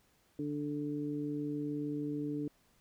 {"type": "harmonic tone", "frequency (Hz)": 146.83, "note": "D3", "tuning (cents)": 0, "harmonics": [1, 2, 3], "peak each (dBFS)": [-42, -35, -43], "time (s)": [0.39, 2.48], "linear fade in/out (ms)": 2, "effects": ["pink hiss -70 dBFS RMS until 2.8 s"]}